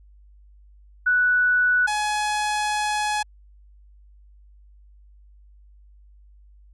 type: tone pair in turn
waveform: sine / sawtooth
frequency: 1480 / 842.7 Hz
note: F#6 / G#5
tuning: 0 / +25 cents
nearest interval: minor seventh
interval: 975 cents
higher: first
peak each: -16 / -18 dBFS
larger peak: first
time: 1.06-1.87 / 1.87-3.23 s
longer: second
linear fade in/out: 10 ms
effects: added 50 Hz sine -48 dBFS peak until 6.73 s + resampled to 24000 Hz